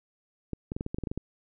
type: clicks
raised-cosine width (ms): 3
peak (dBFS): -19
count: 11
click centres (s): 0.533 / 0.719 / 0.765 / 0.809 / 0.864 / 0.945 / 0.985 / 1.037 / 1.072 / 1.115 / 1.176
effects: none